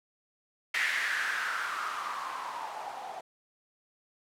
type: noise with low-pass filter sweep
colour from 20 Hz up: violet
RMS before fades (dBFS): -34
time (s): 0.74-3.21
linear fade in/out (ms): 5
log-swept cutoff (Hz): 2000 to 720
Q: 5.4
effects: none